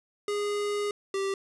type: tone pair in turn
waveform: square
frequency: 411.6 / 390.9 Hz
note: G#4 / G4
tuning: -16 / -5 cents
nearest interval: minor second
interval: 89 cents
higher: first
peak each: -28 dBFS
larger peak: neither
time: 0.28-0.91 / 1.14-1.34 s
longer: first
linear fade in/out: 2 ms
effects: resampled to 22050 Hz + 9-bit